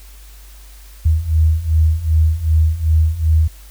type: beating tone pair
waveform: sine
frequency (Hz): 77.78 / 80.38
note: D#2 / E2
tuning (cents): 0 / -43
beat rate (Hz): 2.6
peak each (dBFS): -16 / -13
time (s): 1.05-3.48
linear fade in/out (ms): 10
effects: added 50 Hz sine -37 dBFS peak until 3.7 s + white hiss -46 dBFS RMS until 3.7 s